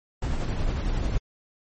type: noise with tremolo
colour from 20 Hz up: brown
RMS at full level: -24 dBFS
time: 0.22-1.18 s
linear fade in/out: 5 ms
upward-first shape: sine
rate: 11 Hz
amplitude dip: 35%
effects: MP3 32 kbps